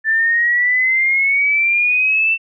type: exponential sweep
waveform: sine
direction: up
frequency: 1760 to 2686 Hz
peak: -12 dBFS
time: 0.04-2.38 s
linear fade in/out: 50 ms
effects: none